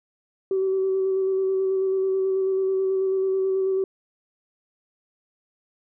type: tone with vibrato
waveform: sine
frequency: 381.9 Hz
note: G4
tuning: 45 cents flat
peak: -19 dBFS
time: 0.51-3.84 s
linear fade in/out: 2 ms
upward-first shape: square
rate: 9.2 Hz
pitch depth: 13 cents each way
effects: tanh soft clip ceiling -15 dBFS